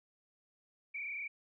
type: tone with frequency modulation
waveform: sine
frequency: 2304 Hz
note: D7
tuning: 34 cents flat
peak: -38 dBFS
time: 0.94-1.28 s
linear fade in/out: 10 ms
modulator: 29.5 Hz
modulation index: 2.9
effects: none